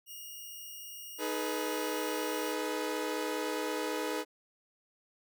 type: tone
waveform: 5% pulse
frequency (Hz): 2857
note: F7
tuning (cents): +39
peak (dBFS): -34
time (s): 0.06-2.56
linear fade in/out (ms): 50
type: chord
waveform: sawtooth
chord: G# minor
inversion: second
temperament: equal with one note detuned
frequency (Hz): 311.1 / 424.5 / 493.9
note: D#4 / G#4 / B4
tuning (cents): 0 / +38 / 0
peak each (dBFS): -33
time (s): 1.18-4.25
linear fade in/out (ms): 50
effects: none